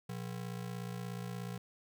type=ring-modulated tone; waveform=square; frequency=150 Hz; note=D3; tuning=37 cents sharp; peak=-37 dBFS; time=0.09-1.58 s; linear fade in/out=5 ms; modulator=28.4 Hz; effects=13-bit